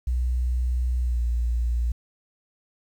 sine tone with pitch glide, 61.74 to 59.05 Hz, B1 to A#1, 0 to +23 cents, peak -21 dBFS, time 0.07-1.92 s, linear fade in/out 5 ms, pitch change -77 cents, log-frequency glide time 1.02-1.2 s, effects 9-bit

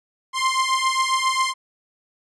sawtooth beating tone pair, 1046.5 / 1053.9 Hz, C6 / C6, 0 / +12 cents, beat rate 7.4 Hz, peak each -18 dBFS, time 0.33-1.54 s, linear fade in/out 50 ms, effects resampled to 22050 Hz

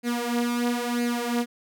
sawtooth tone with flanger, 240 Hz, B3, 49 cents flat, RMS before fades -26 dBFS, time 0.03-1.46 s, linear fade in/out 50 ms, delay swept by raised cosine 0.44 to 5.04 ms, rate 1 Hz, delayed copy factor +0.7, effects none

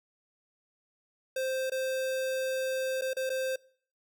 square tone with dropouts, 523.3 Hz, C5, in tune, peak -30 dBFS, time 1.36-3.56 s, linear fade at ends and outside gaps 5 ms, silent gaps 1.699-1.718 / 3.012-3.019 / 3.134-3.167 / 3.295-3.3 s, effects noise-tail reverb RT60 0.5 s tail -23 dB re dry

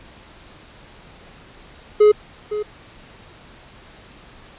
triangle tone with echo, 421.1 Hz, G#4, 24 cents sharp, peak -6 dBFS, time 2-2.12 s, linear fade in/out 10 ms, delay 510 ms, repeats 1, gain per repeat -13 dB, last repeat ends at 2.63 s, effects pink hiss -45 dBFS RMS until 4.58 s + resampled to 8000 Hz

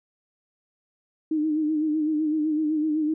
sine tone with vibrato, 307.8 Hz, D#4, 19 cents flat, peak -21 dBFS, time 1.31-3.14 s, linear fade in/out 5 ms, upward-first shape sine, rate 7.9 Hz, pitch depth 53 cents each way, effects none

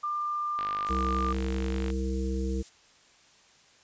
sine tone, 1195 Hz, D6, 30 cents sharp, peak -28 dBFS, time 0.03-1.33 s, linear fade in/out 10 ms
click train, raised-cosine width 0.3 ms, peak -22 dBFS, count 67, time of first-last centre 0.59-1.902 s, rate 50.3 Hz
violet noise, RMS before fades -42 dBFS, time 0.85-2.7 s, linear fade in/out 20 ms
harmonic tone, 65.41 Hz, C2, in tune, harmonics 1 / 3 / 5 / 7, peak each -29 / -34 / -36 / -37 dBFS, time 0.89-2.63 s, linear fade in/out 20 ms
effects white hiss -59 dBFS RMS until 3.83 s + resampled to 16000 Hz

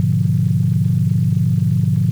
sine chord, G# diminished seventh, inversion none, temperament equal, 103.83 / 123.47 / 146.83 / 174.61 Hz, G#2 / B2 / D3 / F3, 0 / 0 / 0 / 0 cents, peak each -18 dBFS, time 0-2.11 s, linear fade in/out 0 ms, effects tanh soft clip ceiling -3 dBFS + 7-bit

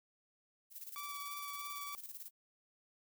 violet noise with tremolo, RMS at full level -47 dBFS, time 0.7-2.31 s, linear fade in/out 50 ms, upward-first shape square, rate 18 Hz, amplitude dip 65%
sawtooth tone with vibrato, 1153 Hz, D6, 32 cents flat, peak -40 dBFS, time 0.96-1.95 s, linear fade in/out 0 ms, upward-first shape sine, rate 3.1 Hz, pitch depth 11 cents each way
effects none

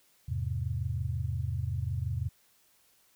sine chord, E augmented, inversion none, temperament just, 82.41 / 103.01 / 128.76 Hz, E2 / G#2 / B#2, 0 / -14 / -27 cents, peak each -34 dBFS, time 0.28-2.29 s, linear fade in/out 10 ms, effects white hiss -66 dBFS RMS until 3.15 s

